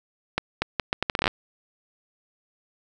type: accelerating click train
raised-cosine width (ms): 0.3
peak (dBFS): -6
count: 13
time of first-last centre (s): 0.38-1.278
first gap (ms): 240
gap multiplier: 0.74
effects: none